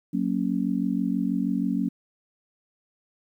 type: chord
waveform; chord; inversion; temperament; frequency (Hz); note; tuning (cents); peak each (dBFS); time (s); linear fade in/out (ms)
sine; F# major; none; just; 185 / 231.2 / 277.5; F#3 / A#3 / C#4; 0 / -14 / +2; -27; 0.13-1.89; 10
effects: 10-bit